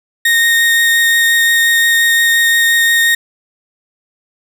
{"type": "tone with vibrato", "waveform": "35% pulse", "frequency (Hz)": 1852, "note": "A#6", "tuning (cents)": -12, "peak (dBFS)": -7, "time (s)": [0.25, 3.15], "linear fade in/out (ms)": 5, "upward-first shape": "triangle", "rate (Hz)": 5.7, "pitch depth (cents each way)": 10, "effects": ["7-bit"]}